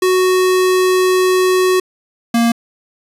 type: tone pair in turn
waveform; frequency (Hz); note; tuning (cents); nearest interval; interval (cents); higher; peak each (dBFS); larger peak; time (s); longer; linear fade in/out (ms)
square; 370 / 233.1; F#4 / A#3; 0 / 0; minor sixth; 800; first; -11; neither; 0.02-1.8 / 2.34-2.52; first; 5
effects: resampled to 32000 Hz + 8-bit